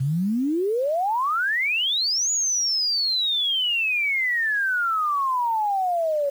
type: exponential two-way sweep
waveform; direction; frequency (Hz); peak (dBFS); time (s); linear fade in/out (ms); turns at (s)
sine; up then down; 127.1 to 6900 to 555; -20; 0-6.3; 10; 2.31
effects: 8-bit